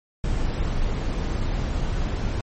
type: noise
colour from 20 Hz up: brown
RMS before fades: -24 dBFS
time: 0.24-2.41 s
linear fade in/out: 2 ms
effects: MP3 32 kbps